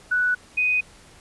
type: tone pair in turn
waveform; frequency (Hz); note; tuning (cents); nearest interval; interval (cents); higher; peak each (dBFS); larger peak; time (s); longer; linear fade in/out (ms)
sine; 1480 / 2495; F#6 / D#7; 0 / +4; major sixth; 904; second; -18; neither; 0.11-0.35 / 0.57-0.81; neither; 10
effects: pink hiss -50 dBFS RMS until 1.2 s + resampled to 24000 Hz